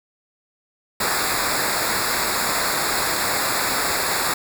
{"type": "noise with comb filter", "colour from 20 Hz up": "pink", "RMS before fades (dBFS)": -22, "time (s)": [1, 4.34], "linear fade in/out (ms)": 5, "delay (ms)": 0.33, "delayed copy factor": -0.9, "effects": []}